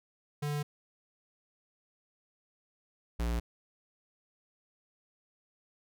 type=tone pair in turn; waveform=square; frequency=146.83 / 58.27 Hz; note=D3 / A#1; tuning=0 / 0 cents; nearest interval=octave + major third; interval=1600 cents; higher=first; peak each=-32 / -30 dBFS; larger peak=second; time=0.42-0.63 / 3.19-3.4 s; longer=neither; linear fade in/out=10 ms; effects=none